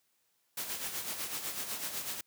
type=noise with tremolo; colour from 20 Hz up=white; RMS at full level=-36 dBFS; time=0.57-2.21 s; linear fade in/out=5 ms; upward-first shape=sine; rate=8 Hz; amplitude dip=55%; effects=white hiss -75 dBFS RMS until 2.26 s + high-pass 100 Hz 12 dB/octave